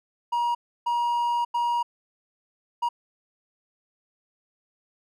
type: tone bursts at uneven times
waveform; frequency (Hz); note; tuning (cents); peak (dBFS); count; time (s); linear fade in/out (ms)
triangle; 952; A#5; +36; -20; 4; 0.32-0.55 / 0.86-1.45 / 1.54-1.83 / 2.82-2.89; 10
effects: none